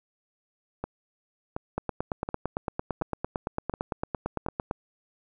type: two click trains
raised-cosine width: 1 ms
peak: -14 / -17 dBFS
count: 27 / 6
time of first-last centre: 1.78-4.711 / 0.84-4.463 s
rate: 8.87 / 1.38 Hz
effects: none